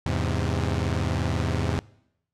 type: chord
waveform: sawtooth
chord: E augmented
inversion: none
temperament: equal with one note detuned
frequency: 82.41 / 103.23 / 130.81 Hz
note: E2 / G#2 / B#2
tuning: 0 / -10 / 0 cents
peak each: -23 / -25 / -25 dBFS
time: 0.06-1.79 s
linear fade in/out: 0 ms
effects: noise-tail reverb RT60 0.8 s tail -23 dB re dry + low-pass 7000 Hz 12 dB/octave